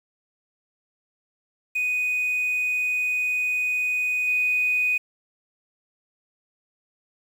triangle tone with level steps, 2489 Hz, D#7, in tune, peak -19 / -16 dBFS, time 1.75-4.98 s, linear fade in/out 10 ms, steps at 4.27 s, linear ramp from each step 10 ms, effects tanh soft clip ceiling -17 dBFS + 8-bit

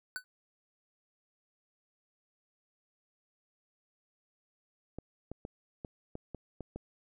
square tone with exponential decay, 1500 Hz, F#6, 23 cents sharp, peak -32 dBFS, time 0.16-0.24 s, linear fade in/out 0 ms, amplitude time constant 17 ms
clicks, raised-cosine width 2 ms, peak -27 dBFS, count 8, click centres 4.986 / 5.316 / 5.451 / 5.848 / 6.154 / 6.347 / 6.607 / 6.76 s
effects none

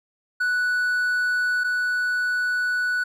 triangle tone pair in turn, 1480 / 1480 Hz, F#6 / F#6, 0 / 0 cents, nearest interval unison, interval 0 cents, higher neither, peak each -18 / -19 dBFS, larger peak first, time 0.4-1.64 / 1.64-3.04 s, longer second, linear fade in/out 10 ms, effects none

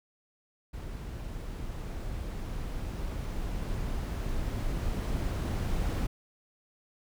brown noise with level ramp, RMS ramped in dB -39 to -29 dBFS, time 0.73-6.07 s, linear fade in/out 10 ms, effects none

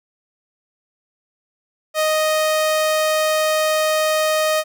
sawtooth tone, 622.3 Hz, D#5, in tune, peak -12 dBFS, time 1.94-4.64 s, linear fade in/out 50 ms, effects none

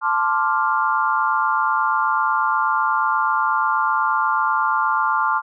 sine chord, D minor seventh, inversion second, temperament equal, 880 / 1046.5 / 1174.7 / 1396.9 Hz, A5 / C6 / D6 / F6, 0 / 0 / 0 / 0 cents, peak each -22 dBFS, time 0.01-5.42 s, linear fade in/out 50 ms, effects none

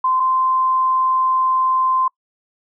sine tone pair in turn, 1034 / 1039.2 Hz, C6 / C6, -21 / -12 cents, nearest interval unison, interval 9 cents, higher second, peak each -14 dBFS, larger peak neither, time 0.04-0.2 / 0.2-2.08 s, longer second, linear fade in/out 5 ms, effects noise-tail reverb RT60 0.1 s tail -26 dB re dry

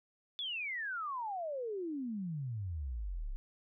sine exponential sweep, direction down, 3514 to 30.87 Hz, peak -36 dBFS, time 0.39-3.36 s, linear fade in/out 0 ms, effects none

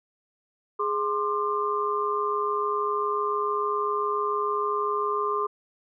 sine tone cluster, 416.4 / 1049 / 1196 Hz, G#4 / C6 / D6, +5 / +4 / +31 cents, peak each -28 dBFS, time 0.79-5.47 s, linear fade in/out 10 ms, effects none

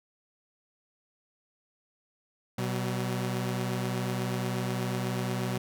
sawtooth tone pair together, 123.47 / 189.32 Hz, B2 / F#3, 0 / +40 cents, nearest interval perfect fifth, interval 740 cents, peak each -27 / -29 dBFS, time 2.58-5.58 s, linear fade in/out 5 ms, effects none

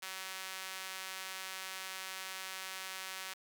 sawtooth tone with high-pass filter, 189 Hz, F#3, 37 cents sharp, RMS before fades -44 dBFS, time 0.02-3.34 s, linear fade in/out 10 ms, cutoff 1600 Hz, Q 0.72, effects none

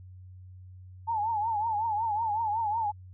sine tone with vibrato, 874 Hz, A5, 12 cents flat, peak -26 dBFS, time 1.07-2.92 s, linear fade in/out 20 ms, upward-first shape triangle, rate 5.4 Hz, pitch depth 130 cents each way, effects added 92 Hz sine -45 dBFS peak until 3.13 s

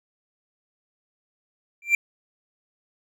triangle tone with exponential growth, 2361 Hz, D7, 9 cents sharp, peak -10 dBFS, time 1.82-1.95 s, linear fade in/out 2 ms, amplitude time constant 28 ms, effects none

